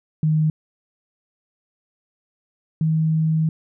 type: tone pair in turn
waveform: sine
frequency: 155.56 / 158.65 Hz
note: D#3 / D#3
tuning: 0 / +34 cents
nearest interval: unison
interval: 34 cents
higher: second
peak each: -15 / -16 dBFS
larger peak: first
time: 0.23-0.5 / 2.81-3.49 s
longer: second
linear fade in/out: 2 ms
effects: none